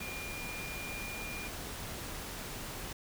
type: tone in noise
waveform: sine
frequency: 2410 Hz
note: D7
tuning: 44 cents sharp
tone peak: -42 dBFS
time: 0.01-1.48 s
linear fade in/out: 5 ms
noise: pink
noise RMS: -42 dBFS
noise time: 0-2.93 s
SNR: -3 dB
effects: none